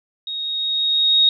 sine tone with level ramp, 3751 Hz, A#7, 10 cents sharp, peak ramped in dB -25 to -10 dBFS, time 0.27-1.29 s, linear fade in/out 2 ms, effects none

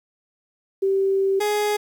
sine / 30% pulse tone pair in turn, 388.5 / 417.5 Hz, G4 / G#4, -16 / +9 cents, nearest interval minor second, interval 125 cents, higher second, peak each -17 dBFS, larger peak neither, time 0.82-1.4 / 1.4-1.77 s, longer first, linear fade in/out 10 ms, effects 9-bit

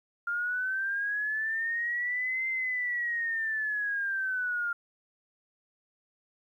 sine linear two-way sweep, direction up then down, 1396.9 to 2083 to 1396.9 Hz, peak -28 dBFS, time 0.27-4.73 s, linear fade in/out 5 ms, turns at 2.48 s, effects 11-bit

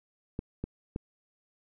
clicks, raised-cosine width 3 ms, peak -20 dBFS, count 3, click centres 0.391 / 0.64 / 0.961 s, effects none

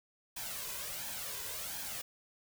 white noise with flanger, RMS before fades -41 dBFS, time 0.36-2.02 s, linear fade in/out 10 ms, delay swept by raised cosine 1.2 to 2.02 ms, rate 1.4 Hz, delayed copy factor +0.6, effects none

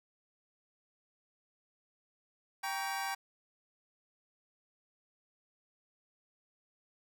25% pulse chord, G diminished, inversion none, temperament just, 784 / 940.8 / 1128.9 Hz, G5 / Bb5 / Db6, 0 / +16 / +31 cents, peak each -33 / -38 / -39 dBFS, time 2.63-3.15 s, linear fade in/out 10 ms, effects none

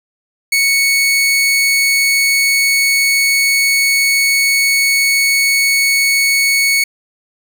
sawtooth tone, 2217 Hz, C#7, in tune, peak -7 dBFS, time 0.52-6.84 s, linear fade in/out 5 ms, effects none

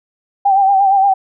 sine tone with vibrato, 784 Hz, G5, in tune, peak -8 dBFS, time 0.45-1.14 s, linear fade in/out 10 ms, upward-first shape sine, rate 8.6 Hz, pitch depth 51 cents each way, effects none

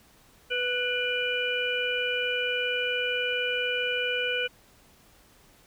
harmonic tone with a mistuned harmonic, 493.9 Hz, B4, in tune, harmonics 1 / 3 / 5 / 6, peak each -31 / -31 / -31 / -31 dBFS, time 0.5-4.48 s, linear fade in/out 20 ms, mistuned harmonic 5, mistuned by -45 cents, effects pink hiss -58 dBFS RMS until 5.66 s

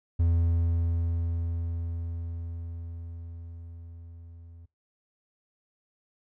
triangle tone with level ramp, 84.2 Hz, E2, 37 cents sharp, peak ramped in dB -18 to -44 dBFS, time 0.19-4.66 s, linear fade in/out 10 ms, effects noise-tail reverb RT60 0.2 s tail -24 dB re dry

